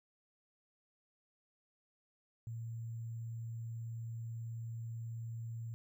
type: tone with sample-and-hold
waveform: sine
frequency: 114.8 Hz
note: A#2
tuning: 26 cents flat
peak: -40 dBFS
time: 2.47-5.74 s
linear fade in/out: 0 ms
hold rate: 7350 Hz
effects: none